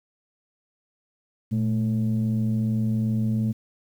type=tone pair together; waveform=sine; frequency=115.6 / 218.2 Hz; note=A#2 / A3; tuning=-14 / -14 cents; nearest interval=major seventh; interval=1100 cents; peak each=-22 dBFS; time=1.51-3.53 s; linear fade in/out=20 ms; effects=tanh soft clip ceiling -17 dBFS + 9-bit